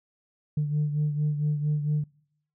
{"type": "beating tone pair", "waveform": "sine", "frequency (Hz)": [148.8, 153.2], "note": ["D3", "D#3"], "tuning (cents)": [23, -27], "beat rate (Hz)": 4.4, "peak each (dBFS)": [-23, -30], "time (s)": [0.57, 2.04], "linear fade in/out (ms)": 5, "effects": ["noise-tail reverb RT60 0.7 s tail -26 dB re dry", "tanh soft clip ceiling -19 dBFS"]}